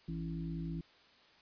harmonic tone, 55 Hz, A1, in tune, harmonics 1 / 3 / 5 / 6, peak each -45 / -38 / -46 / -48 dBFS, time 0.08-0.81 s, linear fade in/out 5 ms, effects white hiss -63 dBFS RMS until 1.41 s + resampled to 11025 Hz

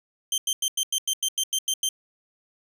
20% pulse tone bursts, 3136 Hz, G7, in tune, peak -17 dBFS, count 11, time 0.32-1.889 s, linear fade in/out 2 ms, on 59 ms, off 92 ms, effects none

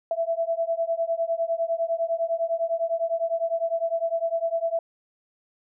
sine beating tone pair, 660 / 669.9 Hz, E5 / E5, +2 / +28 cents, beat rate 9.9 Hz, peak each -26 dBFS, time 0.11-4.79 s, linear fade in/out 2 ms, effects none

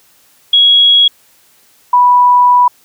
sine tone pair in turn, 3322 / 983.9 Hz, G#7 / B5, 0 / -7 cents, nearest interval octave + major sixth, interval 2107 cents, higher first, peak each -4 dBFS, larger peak neither, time 0.53-1.08 / 1.93-2.68 s, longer second, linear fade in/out 5 ms, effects white hiss -49 dBFS RMS until 2.84 s + high-pass 60 Hz 12 dB/octave

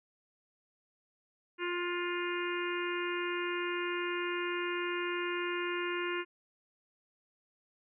harmonic tone with a mistuned harmonic, 351.3 Hz, F4, 10 cents sharp, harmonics 1 / 3 / 4 / 5 / 6 / 7 / 8, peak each -35 / -40 / -41 / -42 / -43 / -43 / -44 dBFS, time 1.58-6.25 s, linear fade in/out 50 ms, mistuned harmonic 4, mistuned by +17 cents, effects none

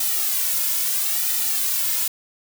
blue noise with flanger, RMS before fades -22 dBFS, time 0-2.08 s, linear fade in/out 5 ms, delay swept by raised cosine 1.8 to 2.59 ms, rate 0.76 Hz, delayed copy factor -0.8, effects none

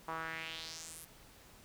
sawtooth tone with band-pass filter sweep, 161.8 Hz, E3, 32 cents flat, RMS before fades -44 dBFS, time 0.08-1.05 s, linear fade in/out 5 ms, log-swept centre 1000 to 12000 Hz, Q 2.8, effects pink hiss -59 dBFS RMS until 1.64 s

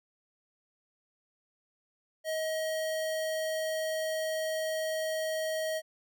square tone, 633 Hz, D#5, 30 cents sharp, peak -31 dBFS, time 2.24-5.82 s, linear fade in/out 50 ms, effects none

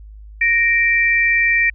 sine tone pair together, 1861 / 2345 Hz, A#6 / D7, -3 / -3 cents, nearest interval major third, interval 400 cents, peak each -15 dBFS, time 0.41-1.7 s, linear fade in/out 5 ms, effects added 52 Hz sine -35 dBFS peak until 1.74 s

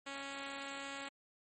5% pulse tone, 276.6 Hz, C#4, 4 cents flat, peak -31 dBFS, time 0.06-1.09 s, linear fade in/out 10 ms, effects MP3 32 kbps

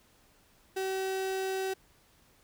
35% pulse tone, 381.5 Hz, G4, 47 cents flat, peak -29 dBFS, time 0.76-1.74 s, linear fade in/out 10 ms, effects pink hiss -64 dBFS RMS until 2.43 s

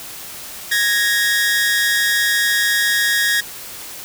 sawtooth tone pair together, 1661.2 / 1864.6 Hz, G#6 / A#6, 0 / 0 cents, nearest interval major second, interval 200 cents, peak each -14 dBFS, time 0.71-3.41 s, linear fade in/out 10 ms, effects white hiss -33 dBFS RMS until 4.04 s

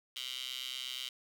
15% pulse tone with high-pass filter, 128.4 Hz, C3, 32 cents flat, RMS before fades -41 dBFS, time 0.16-1.09 s, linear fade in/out 5 ms, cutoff 3200 Hz, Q 4.5, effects none

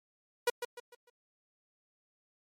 sawtooth tone with echo, 483 Hz, B4, 39 cents flat, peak -21 dBFS, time 0.47-0.5 s, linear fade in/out 5 ms, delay 150 ms, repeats 4, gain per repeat -9 dB, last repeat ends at 1.1 s, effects MP3 64 kbps

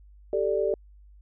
sine chord, G suspended second, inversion none, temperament just, 392 / 441 / 588 Hz, G4 / A4 / D5, 0 / +4 / +2 cents, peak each -27 dBFS, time 0.33-0.74 s, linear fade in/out 2 ms, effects added 50 Hz sine -49 dBFS peak until 1.21 s

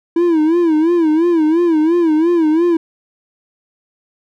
triangle tone with vibrato, 327.3 Hz, E4, 12 cents flat, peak -8 dBFS, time 0.16-2.77 s, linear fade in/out 5 ms, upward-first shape sine, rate 2.9 Hz, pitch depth 120 cents each way, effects none

